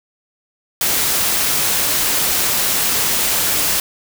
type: noise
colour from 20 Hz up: white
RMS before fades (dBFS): -17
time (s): 0.81-3.8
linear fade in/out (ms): 2
effects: none